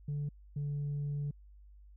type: tone pair in turn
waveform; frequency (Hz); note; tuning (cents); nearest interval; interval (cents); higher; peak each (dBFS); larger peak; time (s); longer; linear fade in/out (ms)
sine; 145.4 / 144.48; D3 / D3; -17 / -28; unison; 11; first; -31 / -31; neither; 0.08-0.29 / 0.56-1.31; second; 5
effects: tanh soft clip ceiling -31 dBFS + added 50 Hz sine -53 dBFS peak until 1.96 s